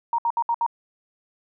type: tone bursts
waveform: sine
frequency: 935 Hz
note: A#5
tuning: 5 cents sharp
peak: -19 dBFS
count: 5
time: 0.13-0.664 s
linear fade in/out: 2 ms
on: 54 ms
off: 66 ms
effects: none